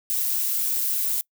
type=noise with amplitude modulation; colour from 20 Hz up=violet; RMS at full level=-23 dBFS; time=0.1-1.21 s; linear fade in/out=0 ms; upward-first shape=sine; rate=129 Hz; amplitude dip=30%; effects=noise-tail reverb RT60 0.1 s tail -25 dB re dry